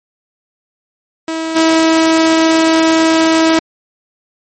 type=tone with level steps; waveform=sawtooth; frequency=323.3 Hz; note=E4; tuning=34 cents flat; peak=-13 / -4 dBFS; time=1.28-3.59 s; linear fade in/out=2 ms; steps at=1.55 s; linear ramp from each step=20 ms; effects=MP3 32 kbps